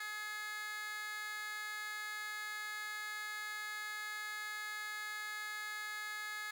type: tone with high-pass filter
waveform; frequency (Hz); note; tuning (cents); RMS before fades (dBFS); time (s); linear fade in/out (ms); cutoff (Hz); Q
15% pulse; 423.1; G#4; +32; -43; 0-6.51; 5; 1800; 2.4
effects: none